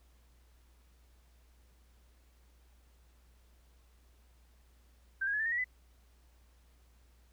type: tone with pitch steps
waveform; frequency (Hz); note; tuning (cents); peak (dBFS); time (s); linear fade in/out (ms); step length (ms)
sine; 1568 / 1633.6 / 1702 / 1773.3 / 1847.5 / 1924.9 / 2005; G6 / G#6 / G#6 / A6 / A#6 / B6 / B6; 0 / -29 / +42 / +13 / -16 / -45 / +26; -30; 5.21-5.644; 10; 62
effects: added 60 Hz sine -61 dBFS peak until 7.32 s + pink hiss -71 dBFS RMS until 7.32 s